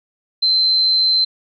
sine tone, 4093 Hz, C8, 39 cents flat, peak -12 dBFS, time 0.42-1.25 s, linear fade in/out 10 ms, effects none

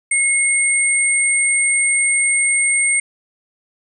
sine tone pair together, 2172 / 8680 Hz, C#7 / C#9, -36 / -37 cents, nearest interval 2 octaves, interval 2399 cents, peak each -16 dBFS, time 0.11-3 s, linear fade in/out 5 ms, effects none

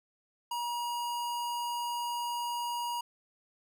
square tone, 955 Hz, A#5, 42 cents sharp, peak -33 dBFS, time 0.51-3.01 s, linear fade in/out 5 ms, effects none

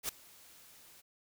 white noise with ADSR envelope, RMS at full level -34 dBFS, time 0.03-1.02 s, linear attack 58 ms, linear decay 6 ms, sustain -24 dB, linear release 23 ms, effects none

